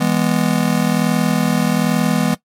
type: chord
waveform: square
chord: E major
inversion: none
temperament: just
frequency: 164.81 / 206 / 247.2 Hz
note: E3 / G#3 / B3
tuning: 0 / -14 / +2 cents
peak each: -19 dBFS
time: 0-2.35 s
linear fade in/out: 10 ms
effects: noise-tail reverb RT60 0.1 s tail -18 dB re dry + MP3 64 kbps